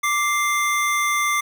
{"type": "tone pair together", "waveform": "square", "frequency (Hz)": [1174.7, 2093], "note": ["D6", "C7"], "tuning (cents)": [0, 0], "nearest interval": "minor seventh", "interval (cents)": 1000, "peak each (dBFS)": -22, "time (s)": [0.03, 1.41], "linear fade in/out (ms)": 10, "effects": []}